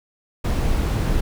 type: noise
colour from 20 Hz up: brown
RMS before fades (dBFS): -20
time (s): 0.44-1.21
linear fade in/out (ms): 10
effects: none